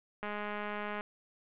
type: click train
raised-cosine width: 0.5 ms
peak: -24 dBFS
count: 163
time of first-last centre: 0.23-1.009 s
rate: 208 Hz
effects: resampled to 8000 Hz + 10-bit